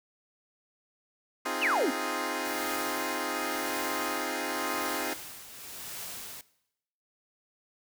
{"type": "chord", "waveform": "10% pulse", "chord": "F minor seventh", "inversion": "second", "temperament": "equal", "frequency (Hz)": [261.6, 311.1, 349.2, 415.3], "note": ["C4", "Eb4", "F4", "Ab4"], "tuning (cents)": [0, 0, 0, 0], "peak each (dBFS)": -28, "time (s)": [1.45, 5.14], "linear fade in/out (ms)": 10}
{"type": "exponential sweep", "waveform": "sine", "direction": "down", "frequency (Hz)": [3156, 233.1], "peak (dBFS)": -24, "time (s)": [1.61, 1.91], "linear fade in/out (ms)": 20}
{"type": "noise with tremolo", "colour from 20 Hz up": "white", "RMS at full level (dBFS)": -39, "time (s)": [2.45, 6.41], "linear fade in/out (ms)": 2, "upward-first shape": "triangle", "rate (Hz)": 0.91, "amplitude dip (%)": 65}
{"effects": ["noise-tail reverb RT60 0.8 s tail -19 dB re dry"]}